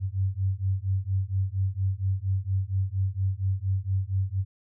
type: beating tone pair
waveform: sine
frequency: 93.9 / 98.2 Hz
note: F#2 / G2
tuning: +26 / +4 cents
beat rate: 4.3 Hz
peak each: -27 dBFS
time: 0-4.45 s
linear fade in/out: 50 ms
effects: none